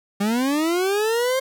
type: linear sweep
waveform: 40% pulse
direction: up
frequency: 196 to 534 Hz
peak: -18 dBFS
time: 0.2-1.4 s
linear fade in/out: 10 ms
effects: none